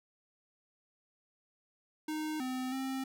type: tone with pitch steps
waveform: square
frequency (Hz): 309.2 / 256.6 / 264.9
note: D#4 / C4 / C4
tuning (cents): -11 / -34 / +22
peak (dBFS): -35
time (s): 2.08-3.04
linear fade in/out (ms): 5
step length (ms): 320
effects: none